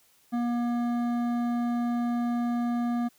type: tone with hard clipping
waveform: sine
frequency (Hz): 239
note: A#3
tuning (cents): +43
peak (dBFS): -27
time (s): 0.32-3.09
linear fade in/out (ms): 20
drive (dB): 11
effects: white hiss -63 dBFS RMS until 3.18 s